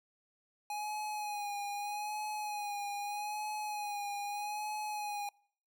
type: tone with vibrato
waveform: square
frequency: 830.6 Hz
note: G#5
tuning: in tune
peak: -37 dBFS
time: 0.7-5.29 s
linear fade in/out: 2 ms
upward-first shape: sine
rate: 0.8 Hz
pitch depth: 37 cents each way
effects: noise-tail reverb RT60 0.6 s tail -26 dB re dry